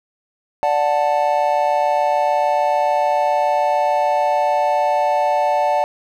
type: chord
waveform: triangle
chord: D major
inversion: none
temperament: just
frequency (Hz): 587.3 / 734.2 / 881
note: D5 / F#5 / A5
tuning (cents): 0 / -14 / +2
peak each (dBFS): -17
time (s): 0.63-5.84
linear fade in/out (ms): 0
effects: none